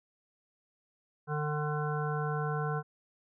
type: harmonic tone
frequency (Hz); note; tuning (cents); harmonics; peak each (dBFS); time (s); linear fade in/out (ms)
150; D3; +37; 1 / 3 / 5 / 7 / 9 / 10; -32 / -37 / -39 / -40 / -42 / -42; 1.27-2.83; 50
effects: none